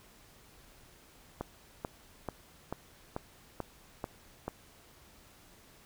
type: click train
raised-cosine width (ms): 1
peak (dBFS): -21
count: 8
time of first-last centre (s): 1.41-4.48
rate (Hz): 2.28
effects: pink hiss -59 dBFS RMS until 5.85 s